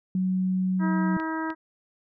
sine tone, 186 Hz, F#3, 9 cents sharp, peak -22 dBFS, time 0.15-1.17 s, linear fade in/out 2 ms
harmonic tone, 320 Hz, D#4, 49 cents sharp, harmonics 1 / 2 / 3 / 4 / 5 / 6, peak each -29 / -40 / -33 / -37 / -36 / -42 dBFS, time 0.79-1.55 s, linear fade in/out 50 ms
clicks, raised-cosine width 0.3 ms, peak -25 dBFS, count 2, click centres 1.2 / 1.503 s
effects none

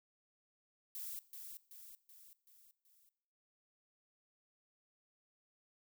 violet noise with echo, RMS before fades -45 dBFS, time 0.95-1.19 s, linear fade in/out 0 ms, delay 380 ms, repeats 5, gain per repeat -5 dB, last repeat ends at 3.09 s, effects noise-tail reverb RT60 0.8 s tail -19 dB re dry

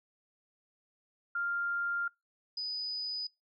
sine tone pair in turn, 1396.9 / 4978 Hz, F6 / D#8, 0 / 0 cents, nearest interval octave + minor seventh, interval 2200 cents, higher second, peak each -30 / -33 dBFS, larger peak first, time 1.35-2.08 / 2.57-3.27 s, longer first, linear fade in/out 5 ms, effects noise-tail reverb RT60 0.2 s tail -24 dB re dry + MP3 96 kbps

